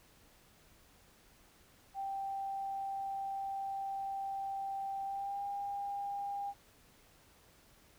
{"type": "tone with pitch glide", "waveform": "sine", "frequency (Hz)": [784, 803.3], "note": ["G5", "G5"], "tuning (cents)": [0, 42], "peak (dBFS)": -36, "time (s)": [1.94, 6.54], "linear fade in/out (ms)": 50, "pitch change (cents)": 42, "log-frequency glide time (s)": [5.04, 5.43], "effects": ["pink hiss -64 dBFS RMS until 7.98 s"]}